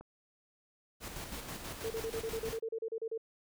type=click; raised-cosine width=1 ms; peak=-36 dBFS; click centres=0.01 s
type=noise with tremolo; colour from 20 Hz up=pink; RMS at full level=-42 dBFS; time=1-2.6 s; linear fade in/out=50 ms; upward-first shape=square; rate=6.2 Hz; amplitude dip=40%
type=tone bursts; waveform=sine; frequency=450 Hz; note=A4; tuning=39 cents sharp; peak=-34 dBFS; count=14; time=1.84-3.178 s; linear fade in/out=5 ms; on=64 ms; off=34 ms
effects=none